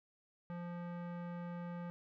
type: tone with low-pass filter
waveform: square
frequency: 173.9 Hz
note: F3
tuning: 7 cents flat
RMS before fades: -44 dBFS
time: 0.5-1.9 s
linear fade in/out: 0 ms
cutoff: 1500 Hz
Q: 1.1
effects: none